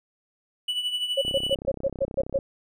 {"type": "tone with tremolo", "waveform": "triangle", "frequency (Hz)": 2960, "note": "F#7", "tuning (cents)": 0, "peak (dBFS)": -21, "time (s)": [0.68, 1.55], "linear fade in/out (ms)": 5, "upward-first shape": "triangle", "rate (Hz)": 12, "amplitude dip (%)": 70}
{"type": "tone bursts", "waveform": "sine", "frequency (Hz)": 548, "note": "C#5", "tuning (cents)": -20, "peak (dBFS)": -20, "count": 8, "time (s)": [1.17, 2.386], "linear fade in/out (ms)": 10, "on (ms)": 47, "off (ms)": 120}
{"type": "click train", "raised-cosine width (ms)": 2, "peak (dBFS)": -22, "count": 38, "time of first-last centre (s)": [1.25, 2.388], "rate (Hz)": 32.5}
{"effects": []}